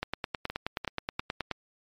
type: two click trains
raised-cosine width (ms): 0.3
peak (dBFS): -14 / -18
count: 15 / 3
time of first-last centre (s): 0.03-1.513 / 0.5-1.194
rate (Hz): 9.44 / 2.88
effects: MP3 64 kbps